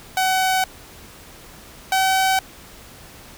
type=tone pair in turn; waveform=sawtooth; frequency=753 / 761.7 Hz; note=F#5 / G5; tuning=+30 / -50 cents; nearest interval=unison; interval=20 cents; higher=second; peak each=-13 / -12 dBFS; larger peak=second; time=0.17-0.64 / 1.92-2.39 s; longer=neither; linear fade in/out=2 ms; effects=pink hiss -43 dBFS RMS until 3.37 s